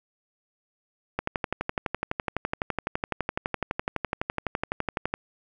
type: click train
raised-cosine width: 0.5 ms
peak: -11 dBFS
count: 48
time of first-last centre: 1.19-5.14 s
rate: 11.9 Hz
effects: none